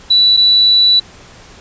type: tone pair in turn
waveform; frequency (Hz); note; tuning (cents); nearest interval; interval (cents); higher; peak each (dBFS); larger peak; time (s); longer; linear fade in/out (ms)
sine; 3951 / 3951; B7 / B7; 0 / 0; unison; 0; neither; -6; neither; 0.1-0.37 / 0.37-1; second; 10
effects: pink hiss -39 dBFS RMS until 1.6 s + resampled to 16000 Hz